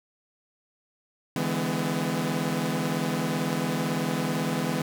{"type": "chord", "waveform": "sawtooth", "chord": "E dominant seventh", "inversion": "third", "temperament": "equal with one note detuned", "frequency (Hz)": [146.83, 164.81, 207.7, 252.4], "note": ["D3", "E3", "G#3", "B3"], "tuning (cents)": [0, 0, 0, 38], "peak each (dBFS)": [-30, -26, -28, -26], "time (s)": [1.36, 4.82], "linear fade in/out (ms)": 2, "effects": []}